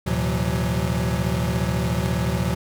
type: tone cluster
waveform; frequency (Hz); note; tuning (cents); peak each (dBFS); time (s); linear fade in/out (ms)
square; 76 / 114 / 128 / 168.5 / 185.1; D#2 / A#2 / C3 / E3 / F#3; -40 / -38 / -38 / +38 / +1; -28; 0.06-2.55; 10
effects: none